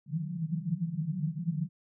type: band-pass noise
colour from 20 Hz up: pink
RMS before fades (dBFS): -33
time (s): 0.06-1.69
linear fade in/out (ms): 50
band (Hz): 150 to 180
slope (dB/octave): 96
effects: none